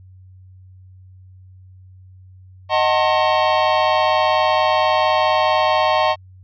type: chord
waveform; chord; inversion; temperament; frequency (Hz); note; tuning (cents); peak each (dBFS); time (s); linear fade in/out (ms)
square; D# diminished seventh; none; just; 622.3 / 746.7 / 896 / 1075.3; D#5 / F#5 / A5 / C6; 0 / +16 / +31 / +47; -19 / -21 / -21 / -21; 2.69-6.16; 50
effects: added 93 Hz sine -41 dBFS peak until 6.43 s + resampled to 11025 Hz